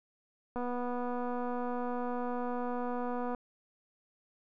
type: click train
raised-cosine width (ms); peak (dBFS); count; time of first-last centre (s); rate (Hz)
1; -24; 684; 0.56-3.348; 245
effects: none